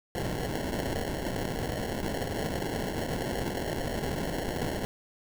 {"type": "noise with sample-and-hold", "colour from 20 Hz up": "blue", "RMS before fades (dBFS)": -32, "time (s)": [0.15, 4.85], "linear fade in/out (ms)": 0, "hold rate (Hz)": 1225, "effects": []}